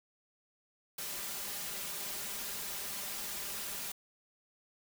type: noise with comb filter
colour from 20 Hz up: white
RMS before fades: -40 dBFS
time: 0.98-3.92 s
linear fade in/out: 5 ms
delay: 5 ms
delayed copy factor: +0.65
effects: none